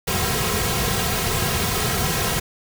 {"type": "noise with comb filter", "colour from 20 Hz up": "pink", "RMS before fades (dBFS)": -22, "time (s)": [0.07, 2.4], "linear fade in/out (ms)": 10, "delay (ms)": 3.4, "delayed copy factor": -0.85, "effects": []}